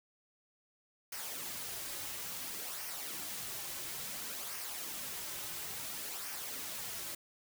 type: noise with flanger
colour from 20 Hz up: white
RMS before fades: -42 dBFS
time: 1.12-7.15 s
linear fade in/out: 5 ms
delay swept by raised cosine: 0.26 to 4.36 ms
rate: 0.58 Hz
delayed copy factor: -0.5
effects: none